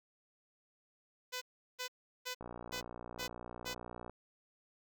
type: tone bursts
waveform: 5% pulse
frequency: 502 Hz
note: B4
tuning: 28 cents sharp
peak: -27 dBFS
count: 6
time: 1.32-3.746 s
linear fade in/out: 20 ms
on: 96 ms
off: 370 ms
type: click train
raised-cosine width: 1 ms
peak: -32 dBFS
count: 102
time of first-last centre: 2.41-4.096 s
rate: 59.9 Hz
effects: none